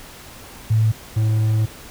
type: tone pair in turn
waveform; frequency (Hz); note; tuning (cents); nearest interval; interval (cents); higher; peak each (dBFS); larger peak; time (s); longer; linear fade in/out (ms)
sine / triangle; 110 / 109.3; A2 / A2; 0 / -11; unison; 11; first; -13 / -13; neither; 0.7-0.92 / 1.16-1.66; second; 10
effects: pink hiss -40 dBFS RMS until 1.9 s